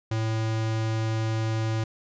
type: tone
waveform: square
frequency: 111.1 Hz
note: A2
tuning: 17 cents sharp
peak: -25 dBFS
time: 0.11-1.84 s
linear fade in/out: 5 ms
effects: resampled to 16000 Hz